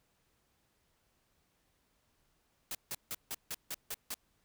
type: noise bursts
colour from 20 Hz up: white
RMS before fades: -39 dBFS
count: 8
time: 2.71-4.142 s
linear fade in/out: 2 ms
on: 39 ms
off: 160 ms
effects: pink hiss -75 dBFS RMS until 4.44 s